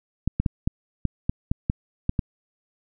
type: clicks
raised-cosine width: 5 ms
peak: -9 dBFS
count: 10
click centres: 0.276 / 0.4 / 0.462 / 0.675 / 1.053 / 1.295 / 1.515 / 1.699 / 2.094 / 2.192 s
effects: none